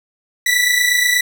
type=tone pair together; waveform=sawtooth; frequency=1945.7 / 1974 Hz; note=B6 / B6; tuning=-26 / -1 cents; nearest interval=unison; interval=25 cents; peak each=-14 / -11 dBFS; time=0.46-1.21 s; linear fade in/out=5 ms; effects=none